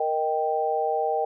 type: chord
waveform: sine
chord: Eb major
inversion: second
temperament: equal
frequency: 466.2 / 622.3 / 784 Hz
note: Bb4 / Eb5 / G5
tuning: 0 / 0 / 0 cents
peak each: -27 / -28 / -25 dBFS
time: 0-1.25 s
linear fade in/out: 5 ms
effects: none